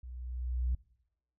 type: tone with level ramp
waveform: sine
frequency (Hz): 61.9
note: B1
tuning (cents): +5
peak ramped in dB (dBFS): -43 to -25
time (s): 0.03-0.75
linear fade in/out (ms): 5
effects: noise-tail reverb RT60 0.8 s tail -23 dB re dry + tanh soft clip ceiling -25 dBFS